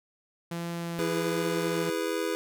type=tone with vibrato; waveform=sawtooth; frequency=169.5 Hz; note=E3; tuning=49 cents sharp; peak=-28 dBFS; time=0.51-1.9 s; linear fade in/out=5 ms; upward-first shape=triangle; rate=1.3 Hz; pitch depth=10 cents each way
type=chord; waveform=square; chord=E major; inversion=none; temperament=just; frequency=329.6 / 412 / 494.4 Hz; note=E4 / G#4 / B4; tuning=0 / -14 / +2 cents; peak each=-33 dBFS; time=0.99-2.35 s; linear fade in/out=0 ms
effects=none